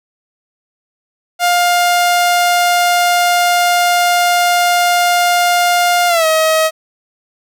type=tone with pitch glide; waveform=sawtooth; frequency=705 to 635.4 Hz; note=F5 to D#5; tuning=+16 to +36 cents; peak=-6 dBFS; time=1.39-6.71 s; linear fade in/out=50 ms; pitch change=-180 cents; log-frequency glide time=6.08-6.26 s; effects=none